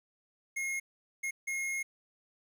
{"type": "tone bursts at uneven times", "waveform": "square", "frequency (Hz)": 2153, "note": "C7", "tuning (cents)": 49, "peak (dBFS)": -33, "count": 3, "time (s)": [[0.56, 0.8], [1.23, 1.31], [1.47, 1.83]], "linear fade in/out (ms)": 10, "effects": ["resampled to 32000 Hz", "11-bit"]}